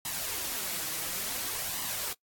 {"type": "noise with flanger", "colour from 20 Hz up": "white", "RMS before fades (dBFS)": -34, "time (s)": [0.05, 2.13], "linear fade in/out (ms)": 2, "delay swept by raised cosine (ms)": [1, 6.4], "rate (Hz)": 0.57, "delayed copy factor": 0.5, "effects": ["noise-tail reverb RT60 0.1 s tail -22 dB re dry", "AAC 64 kbps"]}